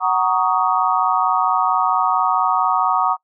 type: chord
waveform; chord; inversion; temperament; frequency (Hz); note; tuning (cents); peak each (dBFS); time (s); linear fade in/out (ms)
sine; D# minor seventh; first; just; 746.7 / 933.4 / 1120.1 / 1244.5; F#5 / A#5 / C#6 / D#6; +16 / +2 / +18 / 0; -20; 0-3.17; 50
effects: noise-tail reverb RT60 0.1 s tail -23 dB re dry